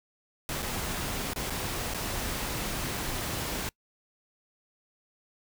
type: noise with dropouts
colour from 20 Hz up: pink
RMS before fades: -33 dBFS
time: 0.49-3.69 s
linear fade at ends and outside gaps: 1 ms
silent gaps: 0.623-0.627 / 1.334-1.36 / 1.499-1.504 / 1.938-1.945 s
effects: noise-tail reverb RT60 0.1 s tail -25 dB re dry